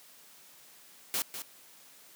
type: noise with echo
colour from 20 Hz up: white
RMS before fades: -31 dBFS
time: 1.14-1.22 s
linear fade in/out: 0 ms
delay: 200 ms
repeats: 1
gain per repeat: -9 dB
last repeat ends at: 1.42 s
effects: white hiss -56 dBFS RMS until 2.15 s + high-pass 150 Hz 12 dB/octave